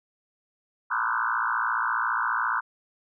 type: tone with frequency modulation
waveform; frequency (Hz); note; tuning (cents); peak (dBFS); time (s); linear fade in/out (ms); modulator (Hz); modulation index
sine; 1244.5; D#6; 0; -23; 0.9-2.61; 20; 57.3; 5.3
effects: none